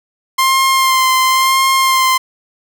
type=tone with vibrato; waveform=sawtooth; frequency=1052 Hz; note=C6; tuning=9 cents sharp; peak=-6 dBFS; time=0.38-2.18 s; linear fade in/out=10 ms; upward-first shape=sine; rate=0.96 Hz; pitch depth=22 cents each way; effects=none